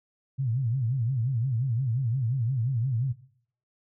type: tone with vibrato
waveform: sine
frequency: 123.47 Hz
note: B2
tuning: in tune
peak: -24 dBFS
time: 0.38-3.13 s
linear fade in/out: 20 ms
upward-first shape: sine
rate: 5.7 Hz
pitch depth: 190 cents each way
effects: noise-tail reverb RT60 0.6 s tail -18 dB re dry